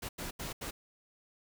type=noise bursts at uneven times; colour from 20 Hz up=pink; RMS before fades=-40 dBFS; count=4; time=0.02-0.09 / 0.18-0.31 / 0.39-0.53 / 0.61-0.71 s; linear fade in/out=10 ms; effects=none